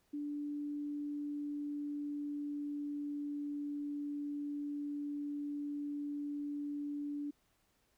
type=tone with pitch glide; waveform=sine; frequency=292.1 to 290.1 Hz; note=D4 to D4; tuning=-9 to -21 cents; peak=-37 dBFS; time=0.13-7.31 s; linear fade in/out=10 ms; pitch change=-12 cents; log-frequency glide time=0.69-3.64 s; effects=pink hiss -75 dBFS RMS until 7.97 s